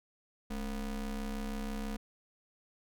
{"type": "ring-modulated tone", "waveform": "square", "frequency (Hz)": 123.47, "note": "B2", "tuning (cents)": 0, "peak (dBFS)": -33, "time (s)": [0.5, 1.97], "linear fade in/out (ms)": 10, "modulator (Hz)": 90.4, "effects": []}